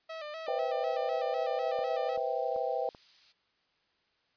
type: tone with vibrato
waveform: sawtooth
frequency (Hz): 622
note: D#5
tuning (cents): -1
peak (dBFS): -35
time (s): 0.09-2.17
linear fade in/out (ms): 10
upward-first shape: square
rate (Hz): 4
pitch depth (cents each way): 66
type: chord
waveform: sine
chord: C major seventh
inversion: third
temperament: just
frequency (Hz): 490.5 / 523.3 / 654.1 / 784.9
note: B4 / C5 / E5 / G5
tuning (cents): -12 / 0 / -14 / +2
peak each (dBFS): -35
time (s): 0.48-2.89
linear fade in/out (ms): 2
type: noise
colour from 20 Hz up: violet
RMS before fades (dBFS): -46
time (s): 0.77-3.33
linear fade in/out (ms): 20
type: click train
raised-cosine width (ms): 1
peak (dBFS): -35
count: 4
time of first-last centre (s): 1.79-2.948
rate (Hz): 2.59
effects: white hiss -73 dBFS RMS until 4.36 s + resampled to 11025 Hz